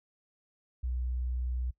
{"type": "tone", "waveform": "sine", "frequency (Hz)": 62, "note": "B1", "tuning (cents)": 7, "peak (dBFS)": -30, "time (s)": [0.83, 1.71], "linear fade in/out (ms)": 10, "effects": ["noise-tail reverb RT60 0.1 s tail -20 dB re dry"]}